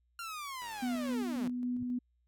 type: linear sweep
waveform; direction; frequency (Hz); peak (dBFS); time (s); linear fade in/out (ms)
sawtooth; down; 1400 to 155.56; -36; 0.19-1.48; 2
type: click train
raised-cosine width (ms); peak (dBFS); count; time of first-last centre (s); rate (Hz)
0.3; -36; 54; 0.62-1.145; 101
type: tone with tremolo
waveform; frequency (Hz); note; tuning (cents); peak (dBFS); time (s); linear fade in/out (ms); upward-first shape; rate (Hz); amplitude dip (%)
sine; 246.9; B3; 0; -31; 0.82-1.99; 10; square; 3.7; 25
type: tone with exponential growth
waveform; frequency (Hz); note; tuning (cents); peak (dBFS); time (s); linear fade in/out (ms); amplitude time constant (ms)
sine; 110; A2; 0; -40; 1.73-1.83; 0; 20
effects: added 60 Hz sine -70 dBFS peak until 2.27 s